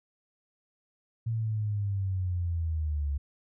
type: linear sweep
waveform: sine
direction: down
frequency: 115 to 69.3 Hz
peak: -27 dBFS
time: 1.26-3.18 s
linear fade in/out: 10 ms
effects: none